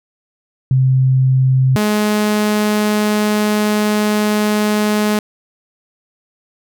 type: tone pair in turn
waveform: sine / sawtooth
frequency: 130.81 / 210.8 Hz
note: C3 / G#3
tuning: 0 / +26 cents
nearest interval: minor sixth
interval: 826 cents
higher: second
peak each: -9 dBFS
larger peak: neither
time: 0.71-1.76 / 1.76-5.19 s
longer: second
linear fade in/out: 2 ms
effects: none